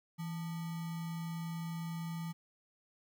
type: tone with sample-and-hold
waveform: sine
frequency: 165.5 Hz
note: E3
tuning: 7 cents sharp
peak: -37 dBFS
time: 0.18-2.33 s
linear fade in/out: 20 ms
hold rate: 1050 Hz
effects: none